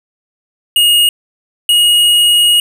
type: tone pair in turn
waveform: square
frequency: 2865 / 2881 Hz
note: F7 / F#7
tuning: +44 / -47 cents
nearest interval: unison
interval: 9 cents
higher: second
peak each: -7 dBFS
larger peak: neither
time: 0.76-1.09 / 1.69-2.6 s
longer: second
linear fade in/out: 2 ms
effects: none